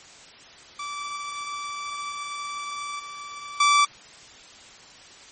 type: tone with level steps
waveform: sawtooth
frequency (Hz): 1161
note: D6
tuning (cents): -20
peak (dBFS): -27 / -32 / -12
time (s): 0.79-3.85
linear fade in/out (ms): 5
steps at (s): 2.99 / 3.6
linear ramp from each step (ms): 5
effects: white hiss -47 dBFS RMS until 5.31 s + MP3 32 kbps